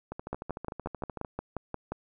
two click trains, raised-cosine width 1 ms, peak -19 / -23 dBFS, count 10 / 16, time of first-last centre 0.33-1.92 / 0.12-1.248 s, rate 5.66 / 13.3 Hz, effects none

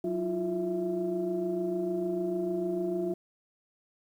sine tone cluster, 183.4 / 325 / 351.7 / 662 Hz, F#3 / E4 / F4 / E5, -15 / -24 / +12 / +7 cents, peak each -36 / -38 / -29 / -37 dBFS, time 0.04-3.14 s, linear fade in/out 5 ms, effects tanh soft clip ceiling -19 dBFS + 10-bit

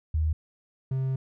sine / triangle tone pair in turn, 78.2 / 132.22 Hz, D#2 / C3, +9 / +19 cents, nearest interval major sixth, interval 910 cents, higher second, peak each -22 / -23 dBFS, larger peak first, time 0.14-0.33 / 0.91-1.16 s, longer second, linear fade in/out 5 ms, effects none

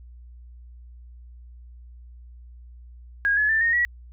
sine tone with pitch steps, 1636 / 1704.5 / 1775.8 / 1850.2 / 1927.6 Hz, G#6 / G#6 / A6 / A#6 / B6, -26 / +45 / +15 / -13 / -43 cents, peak -18 dBFS, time 3.25-3.85 s, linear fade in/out 0 ms, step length 120 ms, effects added 60 Hz sine -42 dBFS peak until 4.12 s

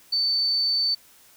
sine tone, 4534 Hz, C#8, 38 cents sharp, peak -20 dBFS, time 0.12-0.95 s, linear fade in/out 10 ms, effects white hiss -54 dBFS RMS until 1.36 s

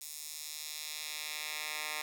10% pulse tone with high-pass filter sweep, 152.3 Hz, D#3, 37 cents flat, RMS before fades -41 dBFS, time 0.01-2.02 s, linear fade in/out 2 ms, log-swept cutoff 7200 to 1600 Hz, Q 0.92, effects none

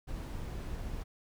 brown noise, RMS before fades -39 dBFS, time 0.07-1.04 s, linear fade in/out 20 ms, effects none

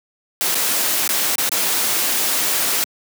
white noise with dropouts, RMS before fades -19 dBFS, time 0.41-2.84 s, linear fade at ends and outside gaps 0 ms, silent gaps 0.546-0.553 / 1.077-1.091 / 1.355-1.382 / 1.491-1.518 s, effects high-pass 200 Hz 12 dB/octave

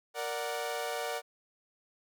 sawtooth chord, Bb augmented, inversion none, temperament equal, 466.2 / 587.3 / 740 Hz, Bb4 / D5 / F#5, 0 / 0 / 0 cents, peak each -34 dBFS, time 0.14-1.22 s, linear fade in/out 50 ms, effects none

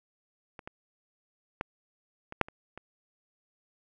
clicks, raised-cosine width 0.5 ms, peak -28 / -25 / -16 / -25 / -7 / -29 / -27 dBFS, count 7, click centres 0.592 / 0.675 / 1.611 / 2.324 / 2.413 / 2.485 / 2.776 s, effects none

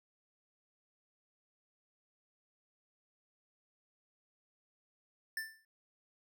square tone with exponential decay, 1773 Hz, A6, 13 cents sharp, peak -34 dBFS, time 5.37-5.65 s, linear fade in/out 2 ms, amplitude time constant 59 ms, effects none

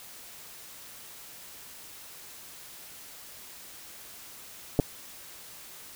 clicks, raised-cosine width 2 ms, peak -9 dBFS, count 2, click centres 4.791 / 4.798 s, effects white hiss -47 dBFS RMS until 5.95 s

